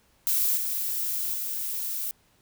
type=noise with level steps; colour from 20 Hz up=violet; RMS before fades=-24 / -29 / -31 dBFS; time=0.27-2.11 s; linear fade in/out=0 ms; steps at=0.56 / 1.33 s; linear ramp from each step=20 ms; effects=pink hiss -64 dBFS RMS until 2.41 s